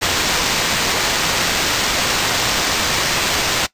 violet noise with sample-and-hold, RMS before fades -18 dBFS, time 0.01-3.67 s, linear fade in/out 20 ms, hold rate 11025 Hz, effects noise-tail reverb RT60 0.1 s tail -19 dB re dry + resampled to 32000 Hz

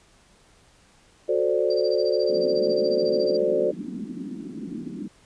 sine chord, D dominant seventh, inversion first, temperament equal with one note detuned, 366.6 / 440 / 523.3 / 587.3 Hz, F#4 / A4 / C5 / D5, -16 / 0 / 0 / 0 cents, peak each -25 dBFS, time 1.28-3.72 s, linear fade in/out 20 ms
sine tone with tremolo, 4699 Hz, D8, in tune, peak -32 dBFS, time 1.7-3.37 s, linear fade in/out 5 ms, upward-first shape sine, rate 14 Hz, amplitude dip 95%
white band-pass noise, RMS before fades -34 dBFS, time 2.29-5.08 s, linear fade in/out 10 ms, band 180 to 310 Hz, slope 48 dB/octave
effects pink hiss -57 dBFS RMS until 5.25 s + resampled to 22050 Hz

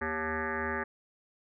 sine tone with frequency modulation, 1032 Hz, C6, 24 cents flat, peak -30 dBFS, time 0.01-0.84 s, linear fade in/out 10 ms, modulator 159 Hz, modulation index 5.5, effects none

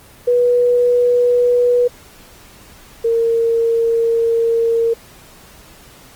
sine tone pair in turn, 487.7 / 460.3 Hz, B4 / A#4, -22 / -22 cents, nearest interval minor second, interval 100 cents, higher first, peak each -10 / -12 dBFS, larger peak first, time 0.27-1.88 / 3.04-4.94 s, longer second, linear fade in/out 10 ms, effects pink hiss -43 dBFS RMS until 6.15 s + Opus 24 kbps

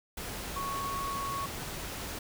sine tone in noise, 1108.7 Hz, C#6, in tune, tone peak -33 dBFS, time 0.56-1.46 s, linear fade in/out 5 ms, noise pink, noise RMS -39 dBFS, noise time 0.17-2.19 s, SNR +3 dB, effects none

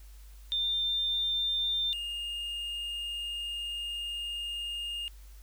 sine / triangle tone pair in turn, 3598 / 2831 Hz, A7 / F7, +38 / +23 cents, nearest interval major third, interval 415 cents, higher first, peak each -27 / -32 dBFS, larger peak first, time 0.52-1.93 / 1.93-5.08 s, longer second, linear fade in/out 0 ms, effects added 50 Hz sine -47 dBFS peak until 5.42 s + white hiss -61 dBFS RMS until 5.42 s

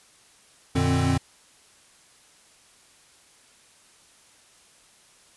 square tone cluster, 89.9 / 118.4 / 149.4 / 264 Hz, F#2 / A#2 / D3 / C4, -49 / +27 / +30 / +16 cents, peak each -26 / -28 / -26 / -26 dBFS, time 0.75-1.18 s, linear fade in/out 10 ms, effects white hiss -56 dBFS RMS until 5.36 s + resampled to 24000 Hz

